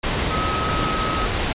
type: tone in noise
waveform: sine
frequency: 1275 Hz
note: D#6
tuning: 42 cents sharp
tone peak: -24 dBFS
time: 0.3-1.26 s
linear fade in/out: 10 ms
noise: pink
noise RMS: -22 dBFS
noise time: 0.03-1.53 s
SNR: -5 dB
effects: resampled to 8000 Hz